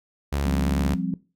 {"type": "tone with vibrato", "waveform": "sawtooth", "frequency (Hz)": 70.7, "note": "C#2", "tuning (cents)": 35, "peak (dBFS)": -19, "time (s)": [0.32, 0.95], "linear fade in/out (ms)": 10, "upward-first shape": "square", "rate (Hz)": 8.8, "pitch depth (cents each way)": 13}
{"type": "chord", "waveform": "sine", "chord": "F suspended second", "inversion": "none", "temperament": "just", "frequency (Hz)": [174.61, 196.44, 261.9], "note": ["F3", "G3", "C4"], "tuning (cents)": [0, 4, 2], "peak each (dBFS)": [-27, -29, -29], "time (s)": [0.45, 1.14], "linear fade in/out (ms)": 2}
{"effects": ["noise-tail reverb RT60 0.3 s tail -18 dB re dry"]}